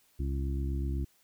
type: harmonic tone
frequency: 68.1 Hz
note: C#2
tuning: 30 cents flat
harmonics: 1 / 2 / 3 / 4 / 5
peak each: -30 / -38 / -45 / -42 / -43 dBFS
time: 0.19-1.05 s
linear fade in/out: 10 ms
effects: white hiss -67 dBFS RMS until 1.23 s